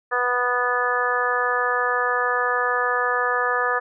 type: harmonic tone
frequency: 246.4 Hz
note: B3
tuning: 4 cents flat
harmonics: 2 / 3 / 4 / 5 / 6 / 7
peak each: -26 / -29 / -28 / -24 / -30 / -24 dBFS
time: 0.11-3.8 s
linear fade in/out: 20 ms
effects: none